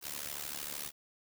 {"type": "noise with amplitude modulation", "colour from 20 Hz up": "white", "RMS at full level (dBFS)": -37, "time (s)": [0.01, 0.92], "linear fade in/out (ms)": 50, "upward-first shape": "sine", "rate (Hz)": 73, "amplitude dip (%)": 90, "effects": []}